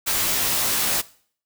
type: noise with comb filter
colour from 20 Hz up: white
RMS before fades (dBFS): -22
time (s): 0.06-1.02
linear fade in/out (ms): 20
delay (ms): 16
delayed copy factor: -0.65
effects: noise-tail reverb RT60 0.5 s tail -19 dB re dry